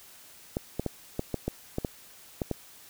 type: clicks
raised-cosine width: 2 ms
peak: -15 dBFS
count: 10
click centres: 0.569 / 0.796 / 0.863 / 1.194 / 1.343 / 1.48 / 1.784 / 1.848 / 2.418 / 2.513 s
effects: white hiss -52 dBFS RMS until 2.89 s